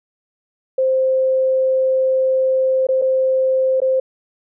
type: tone with dropouts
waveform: sine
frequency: 523.3 Hz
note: C5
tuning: in tune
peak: -13 dBFS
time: 0.78-4 s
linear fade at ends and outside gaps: 5 ms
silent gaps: 2.869-2.887 / 3.016-3.02 / 3.803-3.817 s
effects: none